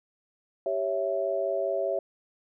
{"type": "chord", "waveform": "sine", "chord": "C# diminished", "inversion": "second", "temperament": "equal", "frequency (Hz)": [392, 554.4, 659.3], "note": ["G4", "C#5", "E5"], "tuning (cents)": [0, 0, 0], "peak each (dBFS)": [-32, -29, -29], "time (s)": [0.66, 1.99], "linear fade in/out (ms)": 2, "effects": []}